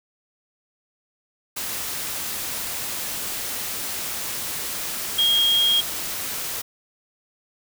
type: tone in noise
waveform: sine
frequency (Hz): 3253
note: G#7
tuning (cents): -37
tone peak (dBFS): -16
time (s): 5.18-5.81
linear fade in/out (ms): 10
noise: white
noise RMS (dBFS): -29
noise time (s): 1.56-6.62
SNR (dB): +10
effects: none